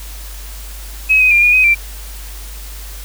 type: tone with pitch steps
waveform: sine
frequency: 2554 / 2511 / 2394 / 2441 / 2516 / 2354 Hz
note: D#7 / D#7 / D7 / D#7 / D#7 / D7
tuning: +45 / +15 / +33 / -34 / +19 / +3 cents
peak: -7 dBFS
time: 1.09-1.75 s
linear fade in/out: 20 ms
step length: 110 ms
effects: added 50 Hz sine -28 dBFS peak until 3.04 s + white hiss -35 dBFS RMS until 3.04 s